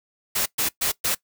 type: noise bursts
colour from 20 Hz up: white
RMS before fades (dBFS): -23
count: 4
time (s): 0.35-1.15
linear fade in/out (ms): 10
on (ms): 110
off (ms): 120
effects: noise-tail reverb RT60 0.1 s tail -20 dB re dry